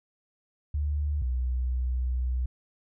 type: tone pair in turn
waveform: sine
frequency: 73.42 / 62.6 Hz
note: D2 / B1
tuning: 0 / +24 cents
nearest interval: minor third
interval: 276 cents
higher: first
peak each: -25 dBFS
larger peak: neither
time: 0.74-1.22 / 1.22-2.46 s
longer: second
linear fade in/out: 5 ms
effects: none